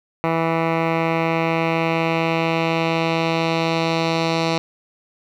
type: tone with low-pass filter sweep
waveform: 10% pulse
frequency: 164.2 Hz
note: E3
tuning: 6 cents flat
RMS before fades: -20 dBFS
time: 0.24-4.58 s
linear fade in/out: 0 ms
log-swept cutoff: 1800 to 4400 Hz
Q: 1.8
effects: 8-bit